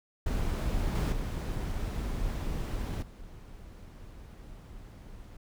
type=noise with level steps; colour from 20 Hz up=brown; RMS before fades=-30 / -27 / -33 / -47 dBFS; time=0.26-5.37 s; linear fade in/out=5 ms; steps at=0.95 / 1.12 / 3.02 s; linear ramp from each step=5 ms; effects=none